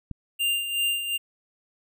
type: click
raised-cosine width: 5 ms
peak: -21 dBFS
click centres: 0.113 s
type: tone with tremolo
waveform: square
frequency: 2794 Hz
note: F7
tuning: in tune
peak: -22 dBFS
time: 0.39-1.18 s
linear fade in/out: 20 ms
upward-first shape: sine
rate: 2.7 Hz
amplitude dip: 60%
effects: none